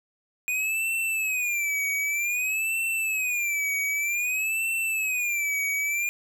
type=tone with vibrato; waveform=square; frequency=2464 Hz; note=D#7; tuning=17 cents flat; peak=-25 dBFS; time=0.48-6.09 s; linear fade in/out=0 ms; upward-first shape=sine; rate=0.53 Hz; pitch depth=150 cents each way; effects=none